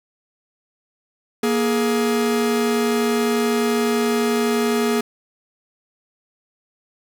45% pulse tone pair together, 235.7 / 419.7 Hz, A#3 / G#4, +19 / +18 cents, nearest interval minor seventh, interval 999 cents, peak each -20 dBFS, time 1.43-5.01 s, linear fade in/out 5 ms, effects none

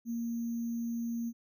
sine tone with sample-and-hold, 233.1 Hz, A#3, in tune, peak -32 dBFS, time 0.05-1.33 s, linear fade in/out 50 ms, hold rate 6300 Hz, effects none

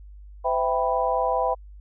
sine chord, C major seventh, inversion none, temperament equal with one note detuned, 509.8 / 659.3 / 784 / 987.8 Hz, C5 / E5 / G5 / B5, -45 / 0 / 0 / 0 cents, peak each -26 dBFS, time 0.44-1.55 s, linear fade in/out 20 ms, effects added 50 Hz sine -41 dBFS peak until 1.8 s

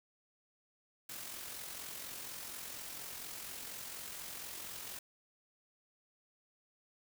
white noise with amplitude modulation, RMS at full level -44 dBFS, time 1.09-4.99 s, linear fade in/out 5 ms, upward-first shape sine, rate 44.2 Hz, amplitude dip 40%, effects none

